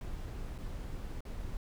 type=noise with dropouts; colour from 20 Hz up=brown; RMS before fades=-40 dBFS; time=0.01-1.57 s; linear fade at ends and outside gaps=1 ms; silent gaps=0.58-0.585 / 1.206-1.252 s; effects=none